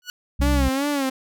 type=tone with exponential growth; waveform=15% pulse; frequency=1469 Hz; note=F#6; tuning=13 cents flat; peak=-20 dBFS; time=0.02-0.1 s; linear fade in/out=1 ms; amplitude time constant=16 ms
type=harmonic tone; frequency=64.7 Hz; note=C2; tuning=19 cents flat; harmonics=1 / 2 / 3; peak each=-18 / -30 / -30 dBFS; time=0.39-0.69 s; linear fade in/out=10 ms
type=tone with vibrato; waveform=sawtooth; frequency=277.2 Hz; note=C#4; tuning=in tune; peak=-17 dBFS; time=0.41-1.1 s; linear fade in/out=10 ms; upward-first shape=sine; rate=2.6 Hz; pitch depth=94 cents each way
effects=none